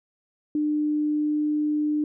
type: tone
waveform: sine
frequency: 300.1 Hz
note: D4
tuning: 38 cents sharp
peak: -21 dBFS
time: 0.55-2.04 s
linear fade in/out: 2 ms
effects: none